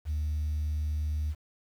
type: tone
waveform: sine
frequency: 75.7 Hz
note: D#2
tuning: 47 cents flat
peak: -26 dBFS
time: 0.05-1.35 s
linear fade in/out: 50 ms
effects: tanh soft clip ceiling -25 dBFS + 9-bit